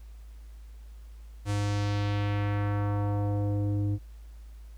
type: tone with low-pass filter sweep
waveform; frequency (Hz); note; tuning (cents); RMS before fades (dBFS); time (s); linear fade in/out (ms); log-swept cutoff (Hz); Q
square; 102.4; G#2; -24; -28; 1.45-3.99; 50; 9300 to 260; 1.3
effects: added 54 Hz sine -43 dBFS peak until 4.77 s + pink hiss -64 dBFS RMS until 4.77 s